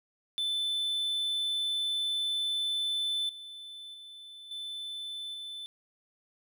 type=tone with level steps; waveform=triangle; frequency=3520 Hz; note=A7; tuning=in tune; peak=-27 / -41 / -44 / -35 / -37 dBFS; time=0.38-5.66 s; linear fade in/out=0 ms; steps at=3.29 / 3.94 / 4.51 / 5.34 s; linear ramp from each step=2 ms; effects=none